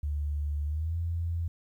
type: tone with pitch glide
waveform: sine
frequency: 73.42 to 84.34 Hz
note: D2 to E2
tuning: 0 to +40 cents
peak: -28 dBFS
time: 0.03-1.48 s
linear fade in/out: 5 ms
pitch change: +240 cents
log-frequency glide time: 0.65-0.97 s
effects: 11-bit